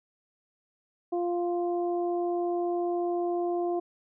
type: harmonic tone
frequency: 349.2 Hz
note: F4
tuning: in tune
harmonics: 1 / 2 / 3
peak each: -27 / -32 / -45 dBFS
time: 1.12-3.8 s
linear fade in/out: 10 ms
effects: none